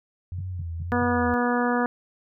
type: tone with vibrato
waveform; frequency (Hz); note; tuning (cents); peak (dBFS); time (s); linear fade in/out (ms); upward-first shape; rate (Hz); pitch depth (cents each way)
sine; 87.8; F2; +10; -29; 0.32-1.34; 0; sine; 1.8; 98
type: tone bursts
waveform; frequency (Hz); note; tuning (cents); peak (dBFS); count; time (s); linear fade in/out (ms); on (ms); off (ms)
sine; 138.4; C#3; -2; -32; 4; 0.38-1.036; 5; 29; 180
type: harmonic tone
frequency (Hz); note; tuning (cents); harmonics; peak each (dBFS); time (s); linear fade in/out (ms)
243.1; B3; -27; 1 / 2 / 3 / 4 / 5 / 6 / 7; -24 / -27 / -29 / -30 / -31 / -32 / -32; 0.92-1.86; 0
effects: none